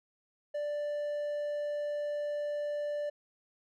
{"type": "tone", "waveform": "triangle", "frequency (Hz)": 588, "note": "D5", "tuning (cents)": 2, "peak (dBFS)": -30, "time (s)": [0.54, 3.1], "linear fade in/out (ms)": 10, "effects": []}